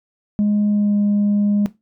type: tone with pitch glide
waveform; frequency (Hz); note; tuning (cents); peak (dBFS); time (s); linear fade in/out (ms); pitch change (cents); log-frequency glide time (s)
sine; 207.7 to 205.2; G#3 to G#3; 0 to -21; -12; 0.39-1.66; 0; -21; 0.68-0.96
effects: noise-tail reverb RT60 0.2 s tail -17 dB re dry + tanh soft clip ceiling -12 dBFS